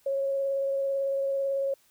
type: tone with vibrato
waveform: sine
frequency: 548 Hz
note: C#5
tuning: 20 cents flat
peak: -25 dBFS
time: 0.06-1.74 s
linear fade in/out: 5 ms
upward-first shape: sine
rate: 18 Hz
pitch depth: 13 cents each way
effects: white hiss -64 dBFS RMS until 1.9 s